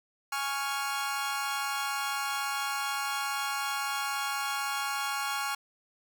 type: chord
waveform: sawtooth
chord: Db major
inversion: second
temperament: equal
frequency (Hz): 830.6 / 1108.7 / 1396.9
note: Ab5 / Db6 / F6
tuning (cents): 0 / 0 / 0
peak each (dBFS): -31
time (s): 0.32-5.55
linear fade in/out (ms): 5
effects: none